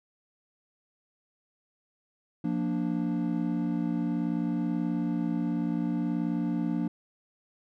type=chord; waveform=triangle; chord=Bb major; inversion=second; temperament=equal; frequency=174.61 / 233.1 / 293.7 Hz; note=F3 / Bb3 / D4; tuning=0 / 0 / 0 cents; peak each=-29 dBFS; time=2.44-6.88 s; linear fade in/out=5 ms; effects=none